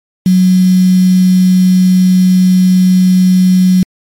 sine tone with quantisation, 184.4 Hz, F#3, 6 cents flat, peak -4 dBFS, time 0.26-3.83 s, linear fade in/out 2 ms, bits 4, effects MP3 64 kbps

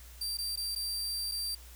sawtooth tone with dropouts, 4699 Hz, D8, in tune, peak -30 dBFS, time 0.21-1.55 s, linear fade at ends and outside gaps 5 ms, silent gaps 0.372-0.385 / 0.559-0.573 / 0.751-0.759 / 1.315-1.318 s, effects added 60 Hz sine -49 dBFS peak until 1.75 s + white hiss -55 dBFS RMS until 1.75 s

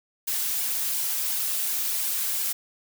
blue noise with flanger, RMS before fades -27 dBFS, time 0.27-2.53 s, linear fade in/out 10 ms, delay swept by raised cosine 1.5 to 5.3 ms, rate 2.8 Hz, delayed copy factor -0.7, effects none

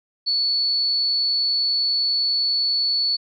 sine tone, 4435 Hz, C#8, in tune, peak -18 dBFS, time 0.26-3.17 s, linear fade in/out 20 ms, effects none

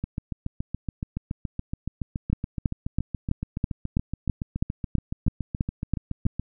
two click trains, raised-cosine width 5 ms, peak -10 / -16 dBFS, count 13 / 46, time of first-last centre 2.33-6.264 / 0.04-6.396 s, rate 3.05 / 7.08 Hz, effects none

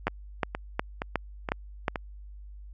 two click trains, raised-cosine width 0.5 ms, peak -15 / -10 dBFS, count 5 / 6, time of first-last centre 0.08-1.958 / 0.07-1.882 s, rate 2.13 / 2.76 Hz, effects added 50 Hz sine -42 dBFS peak until 2.73 s

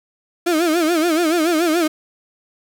35% pulse tone with vibrato, 329.6 Hz, E4, in tune, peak -13 dBFS, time 0.46-1.88 s, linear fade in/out 10 ms, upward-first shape sine, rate 7 Hz, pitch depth 130 cents each way, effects none

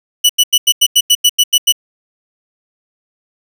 sawtooth tone bursts, 2957 Hz, F#7, 2 cents flat, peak -3 dBFS, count 11, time 0.24-1.724 s, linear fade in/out 10 ms, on 54 ms, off 89 ms, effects none

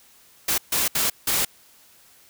white noise bursts at uneven times, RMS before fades -22 dBFS, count 4, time 0.48-0.58 / 0.72-0.88 / 0.95-1.1 / 1.27-1.45 s, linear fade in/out 5 ms, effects white hiss -54 dBFS RMS until 2.29 s

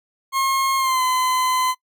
40% pulse tone with pitch glide, 1076 to 1020.9 Hz, C6 to C6, +48 to -43 cents, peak -17 dBFS, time 0.32-1.75 s, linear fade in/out 50 ms, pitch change -91 cents, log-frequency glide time 0.77-1.02 s, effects noise-tail reverb RT60 0.1 s tail -22 dB re dry

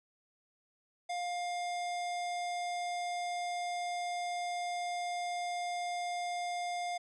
square tone, 706 Hz, F5, 19 cents sharp, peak -35 dBFS, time 1.09-6.98 s, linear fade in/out 10 ms, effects resampled to 22050 Hz

